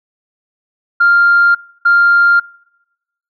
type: tone pair in turn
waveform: sine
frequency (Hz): 1396.9 / 1396.9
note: F6 / F6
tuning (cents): 0 / 0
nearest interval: unison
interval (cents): 0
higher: neither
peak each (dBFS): -5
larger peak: neither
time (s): 1-1.55 / 1.85-2.4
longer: neither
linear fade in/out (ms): 10
effects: noise-tail reverb RT60 1.0 s tail -26 dB re dry + tanh soft clip ceiling -2 dBFS

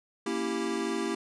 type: chord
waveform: square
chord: A# diminished seventh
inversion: none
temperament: equal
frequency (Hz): 233.1 / 277.2 / 329.6 / 392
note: A#3 / C#4 / E4 / G4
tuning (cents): 0 / 0 / 0 / 0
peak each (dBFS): -36 / -38 / -34 / -34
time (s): 0.26-1.15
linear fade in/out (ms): 5
effects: resampled to 22050 Hz

